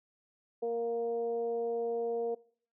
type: tone with frequency modulation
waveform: sine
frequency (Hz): 466.2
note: A#4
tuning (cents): 0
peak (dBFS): -29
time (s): 0.62-2.35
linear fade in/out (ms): 10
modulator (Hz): 234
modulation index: 0.56
effects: noise-tail reverb RT60 0.5 s tail -22 dB re dry + high-pass 300 Hz 12 dB/octave